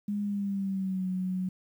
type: tone with pitch glide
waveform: sine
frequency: 205.2 to 184.94 Hz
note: G#3 to F#3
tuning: -21 to -1 cents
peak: -28 dBFS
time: 0.08-1.49 s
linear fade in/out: 5 ms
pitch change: -180 cents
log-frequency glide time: 0.22-1.08 s
effects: 10-bit